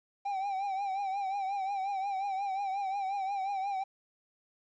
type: tone with vibrato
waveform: triangle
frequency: 784 Hz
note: G5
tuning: in tune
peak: -29 dBFS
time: 0.25-3.84 s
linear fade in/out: 10 ms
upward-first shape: triangle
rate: 5.6 Hz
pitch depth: 80 cents each way
effects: resampled to 16000 Hz + 11-bit

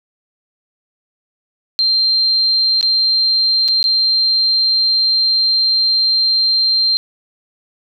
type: tone with dropouts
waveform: sine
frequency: 4161 Hz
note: C8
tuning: 10 cents flat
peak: -11 dBFS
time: 1.79-6.97 s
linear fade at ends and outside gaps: 0 ms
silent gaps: 2.811-2.828 / 3.68-3.685 / 3.828-3.841 s
effects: none

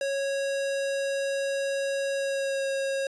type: tone with pitch glide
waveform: square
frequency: 551 to 544.4 Hz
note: C#5 to C#5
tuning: -11 to -31 cents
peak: -27 dBFS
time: 0.01-3.07 s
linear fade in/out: 2 ms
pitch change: -20 cents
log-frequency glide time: 2.15-2.66 s
effects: resampled to 22050 Hz

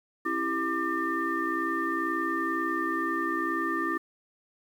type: tone cluster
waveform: sine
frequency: 270.8 / 331.3 / 393.4 / 1190 / 1805 Hz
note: C#4 / E4 / G4 / D6 / A6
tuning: -40 / +9 / +6 / +22 / +44 cents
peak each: -36 / -31 / -38 / -30 / -32 dBFS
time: 0.25-3.98 s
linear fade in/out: 10 ms
effects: tanh soft clip ceiling -15 dBFS + 9-bit

